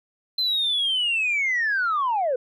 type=linear sweep; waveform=sine; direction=down; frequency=4110 to 478.8 Hz; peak=-19 dBFS; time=0.38-2.36 s; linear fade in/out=5 ms; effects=tanh soft clip ceiling -17 dBFS